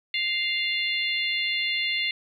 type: harmonic tone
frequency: 698.5 Hz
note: F5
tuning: in tune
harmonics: 3 / 4 / 5 / 6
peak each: -27 / -29 / -31 / -33 dBFS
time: 0.14-2.11 s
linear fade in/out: 2 ms
effects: 10-bit